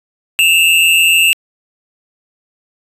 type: tone pair together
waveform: square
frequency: 2637 / 2804 Hz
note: E7 / F7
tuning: 0 / +6 cents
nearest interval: minor second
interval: 106 cents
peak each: -11 dBFS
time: 0.39-1.33 s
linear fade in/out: 0 ms
effects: resampled to 32000 Hz